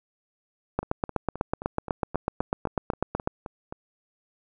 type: two click trains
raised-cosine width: 1 ms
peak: -21 / -10 dBFS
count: 12 / 21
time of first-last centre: 0.83-3.725 / 0.79-3.274 s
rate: 3.8 / 8.05 Hz
effects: none